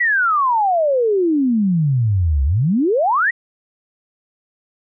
sine exponential two-way sweep, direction down then up, 1990 to 65.41 to 1990 Hz, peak -13 dBFS, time 0-3.31 s, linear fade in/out 10 ms, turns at 2.44 s, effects none

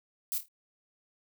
violet noise with echo, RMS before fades -32 dBFS, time 0.32-0.38 s, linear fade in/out 0 ms, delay 26 ms, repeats 4, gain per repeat -9 dB, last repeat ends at 0.484 s, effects none

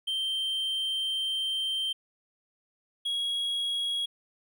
triangle tone pair in turn, 3136 / 3313 Hz, G7 / G#7, 0 / -5 cents, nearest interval minor second, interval 95 cents, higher second, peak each -26 dBFS, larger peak neither, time 0.07-1.93 / 3.05-4.06 s, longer first, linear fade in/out 10 ms, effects none

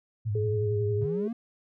sine tone with vibrato, 107 Hz, A2, 48 cents flat, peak -26 dBFS, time 0.25-1.06 s, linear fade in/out 20 ms, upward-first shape sine, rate 11 Hz, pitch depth 100 cents each way
sine tone with pitch glide, 424.1 to 411.8 Hz, G#4 to G#4, +36 to -15 cents, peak -28 dBFS, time 0.35-1.28 s, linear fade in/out 5 ms, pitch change -51 cents, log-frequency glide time 0.53-0.8 s
triangle linear sweep, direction up, 130 to 239.8 Hz, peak -28 dBFS, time 1.01-1.33 s, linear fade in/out 5 ms
effects none

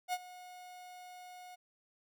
45% pulse tone with ADSR envelope, 725 Hz, F#5, 35 cents flat, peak -31 dBFS, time 0.08-1.56 s, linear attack 51 ms, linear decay 45 ms, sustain -18 dB, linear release 18 ms, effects none

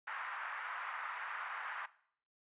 white band-pass noise, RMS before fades -43 dBFS, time 0.07-1.86 s, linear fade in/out 5 ms, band 990 to 1700 Hz, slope 24 dB/octave, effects noise-tail reverb RT60 0.6 s tail -18 dB re dry + resampled to 8000 Hz

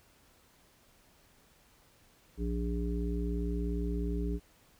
harmonic tone, 58.5 Hz, A#1, 7 cents sharp, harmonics 1 / 3 / 5 / 7, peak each -32 / -37 / -39 / -40 dBFS, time 2.37-4.4 s, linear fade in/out 50 ms, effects pink hiss -64 dBFS RMS until 4.79 s

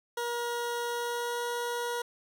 20% pulse tone with pitch glide, 476 to 479 Hz, A#4 to A#4, +36 to +47 cents, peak -26 dBFS, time 0.17-2.02 s, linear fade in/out 5 ms, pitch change +11 cents, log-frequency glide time 0.89-1.42 s, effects none

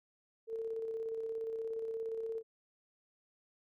sine tone with tremolo, 449.7 Hz, A4, 38 cents sharp, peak -35 dBFS, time 0.47-2.43 s, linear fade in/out 50 ms, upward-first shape square, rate 17 Hz, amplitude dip 30%, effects none

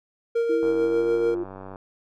triangle tone with tremolo, 465 Hz, A#4, 4 cents flat, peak -17 dBFS, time 0.35-1.35 s, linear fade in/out 10 ms, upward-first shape sine, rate 6.8 Hz, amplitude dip 35%
sine tone with pitch glide, 329.6 to 348.8 Hz, E4 to F4, 0 to -2 cents, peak -25 dBFS, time 0.49-1.44 s, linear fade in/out 10 ms, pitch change +98 cents, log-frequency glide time 0.79-1.13 s
click train, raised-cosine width 1 ms, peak -25 dBFS, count 109, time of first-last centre 0.63-1.759 s, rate 95.7 Hz
effects none

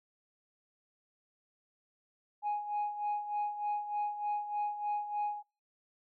sine tone with tremolo, 831 Hz, G#5, 1 cent sharp, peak -28 dBFS, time 2.42-5.43 s, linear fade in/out 50 ms, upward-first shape sine, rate 3.3 Hz, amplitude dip 70%, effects noise-tail reverb RT60 0.3 s tail -25 dB re dry + tanh soft clip ceiling -28 dBFS

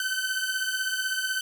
sawtooth beating tone pair, 1521 / 1537 Hz, F#6 / G6, +47 / -35 cents, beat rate 16 Hz, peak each -25 / -27 dBFS, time 0-1.41 s, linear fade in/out 2 ms, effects none

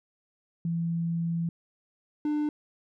sine / triangle tone pair in turn, 167.7 / 298.8 Hz, E3 / D4, +30 / +30 cents, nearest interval minor seventh, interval 1000 cents, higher second, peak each -26 / -23 dBFS, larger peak second, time 0.65-1.49 / 2.25-2.49 s, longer first, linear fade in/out 2 ms, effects none

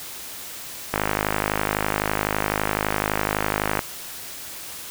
click train, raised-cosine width 0.5 ms, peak -5 dBFS, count 149, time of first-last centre 0.94-3.792 s, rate 51.9 Hz, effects white hiss -36 dBFS RMS until 4.9 s

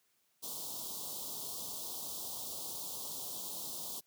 white band-stop noise, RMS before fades -42 dBFS, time 0.42-4.01 s, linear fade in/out 20 ms, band 1100 to 3300 Hz, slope 48 dB/octave, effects white hiss -75 dBFS RMS until 4.06 s + high-pass 100 Hz 12 dB/octave

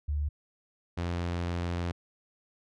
sine / sawtooth tone pair in turn, 73.42 / 86.78 Hz, D2 / F2, 0 / -10 cents, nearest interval minor third, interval 290 cents, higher second, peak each -27 / -26 dBFS, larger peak second, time 0.08-0.29 / 0.97-1.92 s, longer second, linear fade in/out 10 ms, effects low-pass 5000 Hz 12 dB/octave

